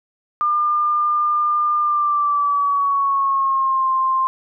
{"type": "tone with pitch glide", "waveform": "sine", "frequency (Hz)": [1202, 1052.5], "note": ["D6", "C6"], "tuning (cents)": [40, 10], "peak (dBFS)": -15, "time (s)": [0.41, 4.27], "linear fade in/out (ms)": 0, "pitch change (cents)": -230, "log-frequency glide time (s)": [1.8, 3.89], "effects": []}